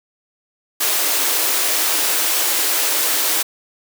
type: high-pass noise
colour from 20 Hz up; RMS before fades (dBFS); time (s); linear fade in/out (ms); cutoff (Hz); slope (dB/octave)
white; -18; 0.8-3.43; 10; 280; 96
effects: none